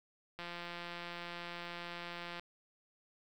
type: click train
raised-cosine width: 0.3 ms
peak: -28 dBFS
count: 348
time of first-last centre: 0.39-2.396 s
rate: 173 Hz
effects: 10-bit